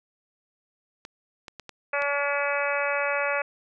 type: clicks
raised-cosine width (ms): 0.2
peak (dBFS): -22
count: 5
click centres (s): 1.051 / 1.482 / 1.597 / 1.693 / 2.021
type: harmonic tone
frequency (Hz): 285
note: C#4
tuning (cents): +48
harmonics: 2 / 3 / 4 / 5 / 6 / 7 / 8 / 9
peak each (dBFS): -28 / -34 / -33 / -31 / -33 / -34 / -33 / -33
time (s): 1.93-3.42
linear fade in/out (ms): 5
effects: none